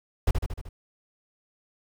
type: noise with echo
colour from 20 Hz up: brown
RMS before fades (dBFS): -19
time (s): 0.27-0.31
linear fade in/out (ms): 5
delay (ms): 76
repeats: 5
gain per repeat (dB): -4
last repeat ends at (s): 0.69
effects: none